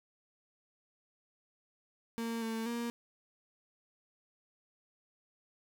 35% pulse tone with pitch steps, 229.8 / 224.8 / 235.7 Hz, A#3 / A3 / A#3, -25 / +37 / +19 cents, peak -33 dBFS, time 2.18-2.9 s, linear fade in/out 0 ms, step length 240 ms, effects none

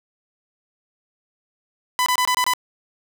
sawtooth tone bursts, 1000 Hz, B5, 21 cents sharp, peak -13 dBFS, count 6, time 1.99-2.536 s, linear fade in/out 0 ms, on 71 ms, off 24 ms, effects none

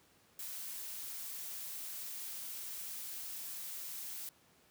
blue noise, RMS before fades -44 dBFS, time 0.39-4.29 s, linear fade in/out 2 ms, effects pink hiss -67 dBFS RMS until 4.7 s + high-pass 100 Hz 12 dB/octave

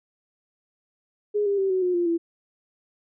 sine tone with pitch steps, 415.3 / 400.9 / 387 / 373.6 / 360.7 / 348.2 / 336.2 Hz, G#4 / G4 / G4 / F#4 / F#4 / F4 / E4, 0 / +39 / -22 / +17 / -44 / -5 / +34 cents, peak -20 dBFS, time 1.34-2.18 s, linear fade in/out 20 ms, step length 120 ms, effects none

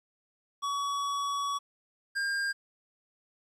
square tone pair in turn, 1130 / 1605.5 Hz, C#6 / G6, +33 / +41 cents, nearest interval tritone, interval 608 cents, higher second, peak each -30 / -29 dBFS, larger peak second, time 0.62-1.59 / 2.15-2.53 s, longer first, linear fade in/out 20 ms, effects low-pass 8000 Hz 12 dB/octave + 11-bit

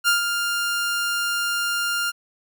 sawtooth tone with ADSR envelope, 1400 Hz, F6, 4 cents sharp, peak -11 dBFS, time 0.04-2.12 s, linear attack 39 ms, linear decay 130 ms, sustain -7 dB, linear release 29 ms, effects none

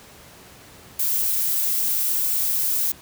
violet noise, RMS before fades -22 dBFS, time 0.99-2.92 s, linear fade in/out 5 ms, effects pink hiss -46 dBFS RMS until 3.01 s + high-pass 60 Hz 12 dB/octave

